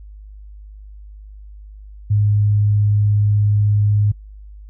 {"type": "tone", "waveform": "sine", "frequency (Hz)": 103.83, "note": "G#2", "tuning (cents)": 0, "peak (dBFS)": -12, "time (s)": [2.1, 4.12], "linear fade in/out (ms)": 10, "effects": ["noise-tail reverb RT60 0.1 s tail -24 dB re dry", "added 51 Hz sine -35 dBFS peak until 4.69 s"]}